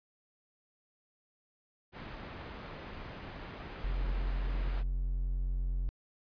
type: low-pass noise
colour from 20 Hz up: pink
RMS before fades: -45 dBFS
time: 1.92-4.84 s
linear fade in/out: 50 ms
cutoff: 2700 Hz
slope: 12 dB/octave
type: tone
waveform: triangle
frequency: 44.6 Hz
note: F1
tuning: 37 cents sharp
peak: -28 dBFS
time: 3.84-5.89 s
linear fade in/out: 0 ms
effects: resampled to 11025 Hz